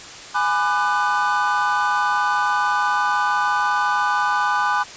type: chord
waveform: triangle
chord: G# half-diminished seventh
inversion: none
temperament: just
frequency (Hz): 830.6 / 996.7 / 1196.1 / 1495.1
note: G#5 / B5 / D6 / F#6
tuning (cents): 0 / +16 / +31 / +18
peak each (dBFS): -21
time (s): 0.34-4.84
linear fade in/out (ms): 20
effects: white hiss -37 dBFS RMS until 4.96 s + resampled to 16000 Hz